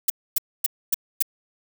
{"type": "noise bursts", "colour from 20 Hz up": "violet", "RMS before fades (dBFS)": -19, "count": 5, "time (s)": [0.08, 1.225], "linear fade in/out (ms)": 5, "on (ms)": 21, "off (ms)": 260, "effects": []}